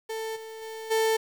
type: tone with level steps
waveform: 35% pulse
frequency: 443.8 Hz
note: A4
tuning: 15 cents sharp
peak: -29 / -38 / -34 / -20 dBFS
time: 0.09-1.17 s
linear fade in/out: 10 ms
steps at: 0.35 / 0.61 / 0.9 s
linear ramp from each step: 20 ms
effects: 9-bit